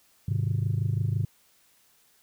sine chord, Ab major, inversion none, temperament just, 103.83 / 129.78 / 155.74 Hz, Ab2 / C3 / Eb3, 0 / -14 / +2 cents, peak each -25 / -27 / -31 dBFS, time 0.28-1.25 s, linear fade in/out 5 ms, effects tanh soft clip ceiling -18 dBFS + white hiss -63 dBFS RMS until 2.22 s

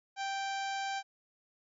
harmonic tone, 784 Hz, G5, in tune, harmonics 1 / 2 / 3 / 4 / 5 / 6 / 7 / 8 / 9, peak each -35 / -41 / -45 / -47 / -49 / -51 / -52 / -53 / -54 dBFS, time 0.16-1.03 s, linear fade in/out 50 ms, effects none

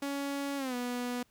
sawtooth tone with pitch glide, 280.3 to 245.4 Hz, C#4 to B3, +19 to -11 cents, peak -29 dBFS, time 0.02-1.23 s, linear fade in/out 5 ms, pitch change -230 cents, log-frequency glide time 0.57-0.75 s, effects pink hiss -69 dBFS RMS until 1.3 s

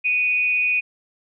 sine tone with frequency modulation, 2479 Hz, D#7, 7 cents flat, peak -17 dBFS, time 0.04-0.81 s, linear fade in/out 20 ms, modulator 206 Hz, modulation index 0.38, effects none

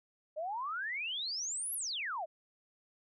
sine exponential two-way sweep, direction up then down, 591 to 11670 to 591 Hz, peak -35 dBFS, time 0.36-2.26 s, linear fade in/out 20 ms, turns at 1.74 s, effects none

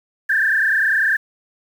sine tone with frequency modulation, 1675 Hz, G#6, 14 cents sharp, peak -14 dBFS, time 0.29-1.17 s, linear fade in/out 10 ms, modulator 30.1 Hz, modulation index 3.9, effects 7-bit

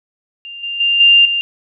sine tone with level steps, 2794 Hz, F7, in tune, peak -28 / -20 / -11 / -5 / -14 dBFS, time 0.45-1.41 s, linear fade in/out 0 ms, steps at 0.63 / 0.8 / 1 / 1.25 s, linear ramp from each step 5 ms, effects none

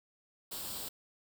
white noise with comb filter, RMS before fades -41 dBFS, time 0.51-0.89 s, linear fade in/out 10 ms, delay 0.24 ms, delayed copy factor +0.6, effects none

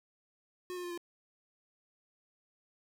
square tone with pitch steps, 362.6 / 357 / 351.5 / 346 Hz, F#4 / F4 / F4 / F4, -35 / +38 / +11 / -16 cents, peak -39 dBFS, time 0.7-0.976 s, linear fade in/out 0 ms, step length 69 ms, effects none

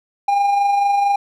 triangle tone with amplitude modulation, 805 Hz, G5, 46 cents sharp, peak -10 dBFS, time 0.28-1.16 s, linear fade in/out 5 ms, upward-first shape sine, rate 24.4 Hz, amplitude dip 35%, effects none

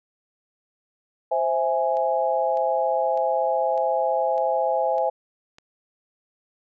sine chord, C augmented, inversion none, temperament equal, 523.3 / 659.3 / 830.6 Hz, C5 / E5 / G#5, 0 / 0 / 0 cents, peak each -24 dBFS, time 1.31-5.1 s, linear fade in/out 10 ms
click train, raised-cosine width 0.2 ms, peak -29 dBFS, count 7, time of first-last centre 1.97-5.584 s, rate 1.66 Hz
effects none

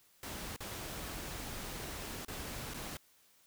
pink noise with dropouts, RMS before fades -43 dBFS, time 0.23-2.97 s, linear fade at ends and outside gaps 1 ms, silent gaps 0.563-0.605 / 2.249-2.282 / 2.737-2.743 s, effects white hiss -67 dBFS RMS until 3.46 s

